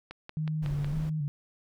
click train, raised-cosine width 0.3 ms, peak -25 dBFS, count 5, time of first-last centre 0.11-0.845 s, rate 5.44 Hz
sine tone with vibrato, 149.9 Hz, D3, 36 cents sharp, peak -28 dBFS, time 0.37-1.28 s, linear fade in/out 0 ms, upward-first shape square, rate 1.8 Hz, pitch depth 63 cents each way
brown noise, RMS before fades -38 dBFS, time 0.62-1.1 s, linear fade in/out 10 ms
effects none

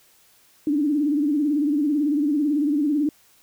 sine tone with vibrato, 293.7 Hz, D4, in tune, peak -18 dBFS, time 0.67-3.09 s, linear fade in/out 2 ms, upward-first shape sine, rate 18 Hz, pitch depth 100 cents each way, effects white hiss -57 dBFS RMS until 3.42 s

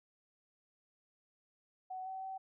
sine tone with pitch steps, 748 / 761 / 765 Hz, F#5 / F#5 / G5, +19 / +48 / -42 cents, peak -40 dBFS, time 1.9-2.38 s, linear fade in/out 10 ms, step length 160 ms, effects none

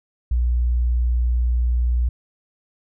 sine tone, 60.3 Hz, B1, 41 cents flat, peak -16 dBFS, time 0.31-2.09 s, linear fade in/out 5 ms, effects none

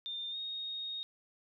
sine tone with pitch glide, 3610 to 3727 Hz, A7 to A#7, +44 to -1 cents, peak -37 dBFS, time 0.06-1.03 s, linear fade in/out 0 ms, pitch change +55 cents, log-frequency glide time 0.31-0.36 s, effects none

